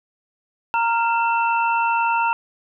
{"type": "tone cluster", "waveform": "sine", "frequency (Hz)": [927, 1389, 2675], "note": ["A#5", "F6", "E7"], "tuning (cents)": [-10, -10, 25], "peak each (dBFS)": [-18, -24, -26], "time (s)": [0.74, 2.33], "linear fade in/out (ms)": 0, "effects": []}